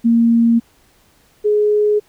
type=tone pair in turn; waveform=sine; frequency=231.9 / 419.3 Hz; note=A#3 / G#4; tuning=-9 / +17 cents; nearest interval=minor seventh; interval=1026 cents; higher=second; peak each=-9 / -11 dBFS; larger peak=first; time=0.04-0.6 / 1.44-2 s; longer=neither; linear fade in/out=20 ms; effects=pink hiss -54 dBFS RMS until 2.08 s